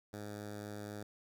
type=tone with notch filter; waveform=10% pulse; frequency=104 Hz; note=G#2; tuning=3 cents sharp; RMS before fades=-45 dBFS; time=0.13-1.03 s; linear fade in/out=5 ms; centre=2700 Hz; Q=1.8; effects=none